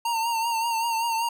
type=tone with vibrato; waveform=square; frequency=918 Hz; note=A#5; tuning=27 cents flat; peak=-24 dBFS; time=0.05-1.29 s; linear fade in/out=5 ms; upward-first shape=triangle; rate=5.2 Hz; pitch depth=54 cents each way; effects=none